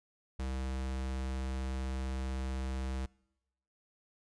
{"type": "tone", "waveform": "square", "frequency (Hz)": 65.41, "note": "C2", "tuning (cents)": 0, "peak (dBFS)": -35, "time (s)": [0.39, 3.06], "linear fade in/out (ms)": 5, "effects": ["noise-tail reverb RT60 0.9 s tail -25 dB re dry", "resampled to 22050 Hz"]}